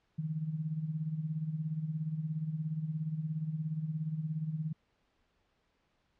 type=tone with tremolo; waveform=sine; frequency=156.7 Hz; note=D#3; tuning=13 cents sharp; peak=-30 dBFS; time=0.18-4.73 s; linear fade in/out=10 ms; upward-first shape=sine; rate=17 Hz; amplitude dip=65%; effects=pink hiss -75 dBFS RMS until 6.19 s + low-pass 4000 Hz 12 dB/octave